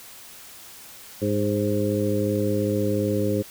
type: harmonic tone with a mistuned harmonic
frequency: 102.7 Hz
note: G#2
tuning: 19 cents flat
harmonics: 1 / 2 / 3 / 4 / 5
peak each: -27 / -27 / -27 / -27 / -27 dBFS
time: 1.21-3.43 s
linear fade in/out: 20 ms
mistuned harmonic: 5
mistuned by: +34 cents
effects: white hiss -44 dBFS RMS until 3.5 s